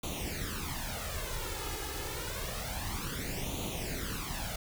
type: noise with flanger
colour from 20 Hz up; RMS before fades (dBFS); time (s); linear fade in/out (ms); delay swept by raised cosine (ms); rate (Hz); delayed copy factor
pink; -37; 0.03-4.56; 5; 0.29 to 2.39; 0.28; +0.75
effects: none